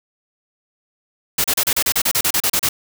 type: noise bursts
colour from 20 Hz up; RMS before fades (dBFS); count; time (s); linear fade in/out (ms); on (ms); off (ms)
white; -17; 14; 1.38-2.69; 5; 62; 34
effects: none